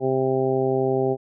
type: harmonic tone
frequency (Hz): 131.8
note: C3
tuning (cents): +13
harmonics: 1 / 2 / 3 / 4 / 5 / 6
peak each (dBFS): -28 / -28 / -21 / -29 / -29 / -30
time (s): 0-1.17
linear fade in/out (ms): 50
effects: none